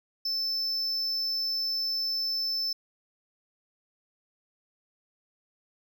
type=tone; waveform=triangle; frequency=5280 Hz; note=E8; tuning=2 cents sharp; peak=-26 dBFS; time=0.25-2.73 s; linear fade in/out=5 ms; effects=none